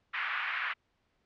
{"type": "band-pass noise", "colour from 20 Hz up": "pink", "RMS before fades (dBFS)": -34, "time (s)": [0.13, 0.74], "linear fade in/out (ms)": 20, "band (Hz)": [1300, 2500], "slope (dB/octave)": 24, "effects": ["pink hiss -75 dBFS RMS until 1.25 s", "low-pass 4000 Hz 12 dB/octave"]}